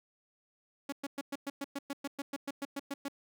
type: tone bursts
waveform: sawtooth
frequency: 280 Hz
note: C#4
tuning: 18 cents sharp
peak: -31 dBFS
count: 16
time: 0.89-3.084 s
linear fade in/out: 5 ms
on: 34 ms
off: 110 ms
effects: none